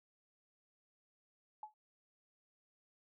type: tone with exponential decay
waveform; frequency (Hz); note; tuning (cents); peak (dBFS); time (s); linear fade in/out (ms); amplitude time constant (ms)
sine; 854; G#5; +48; -40; 1.63-1.74; 2; 23
effects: none